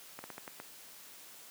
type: slowing click train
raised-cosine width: 0.5 ms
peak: -28 dBFS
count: 6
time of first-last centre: 0.19-0.6 s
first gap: 50 ms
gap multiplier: 1.25
effects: white hiss -53 dBFS RMS until 1.5 s + high-pass 150 Hz 12 dB/octave